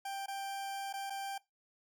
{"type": "tone with dropouts", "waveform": "40% pulse", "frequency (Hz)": 787, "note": "G5", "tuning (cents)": 7, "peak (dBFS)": -37, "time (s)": [0.05, 1.38], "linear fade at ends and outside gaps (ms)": 5, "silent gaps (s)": [[0.261, 0.281], [0.928, 0.937], [1.099, 1.103]], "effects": ["noise-tail reverb RT60 0.2 s tail -20 dB re dry"]}